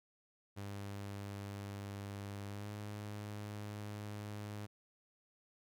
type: tone with pitch glide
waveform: sawtooth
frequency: 100.4 to 104.06 Hz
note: G2 to G#2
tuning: +42 to +4 cents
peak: -39 dBFS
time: 0.56-4.67 s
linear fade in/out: 20 ms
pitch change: +62 cents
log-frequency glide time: 2.48-2.7 s
effects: none